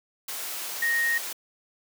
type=tone in noise; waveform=sine; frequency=1864.7 Hz; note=A#6; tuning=in tune; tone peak=-22 dBFS; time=0.82-1.18 s; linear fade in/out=5 ms; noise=white; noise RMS=-34 dBFS; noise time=0.28-1.33 s; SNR=+9 dB; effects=high-pass 400 Hz 12 dB/octave